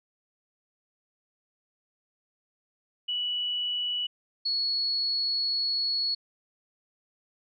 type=tone pair in turn; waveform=sine; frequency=2948 / 4368 Hz; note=F#7 / C#8; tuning=-7 / -26 cents; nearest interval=perfect fifth; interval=681 cents; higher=second; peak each=-27 / -25 dBFS; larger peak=second; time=3.08-4.07 / 4.45-6.15 s; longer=second; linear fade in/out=10 ms; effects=none